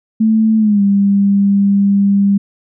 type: tone with pitch glide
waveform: sine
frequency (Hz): 220 to 199.42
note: A3 to G3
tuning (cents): 0 to +30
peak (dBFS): -8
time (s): 0.2-2.38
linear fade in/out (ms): 10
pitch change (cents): -170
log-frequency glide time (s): 0.58-0.82
effects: none